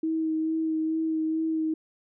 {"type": "tone with vibrato", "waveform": "sine", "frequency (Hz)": 318.6, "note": "D#4", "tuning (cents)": 41, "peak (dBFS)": -24, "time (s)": [0.03, 1.74], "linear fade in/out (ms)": 5, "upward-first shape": "sine", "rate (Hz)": 2.3, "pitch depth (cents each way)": 16, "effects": []}